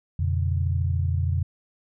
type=tone cluster; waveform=sine; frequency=86.6 / 120 / 141 Hz; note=F2 / B2 / C#3; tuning=-14 / -49 / +30 cents; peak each=-22 / -29 / -30 dBFS; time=0.19-1.43 s; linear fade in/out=5 ms; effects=none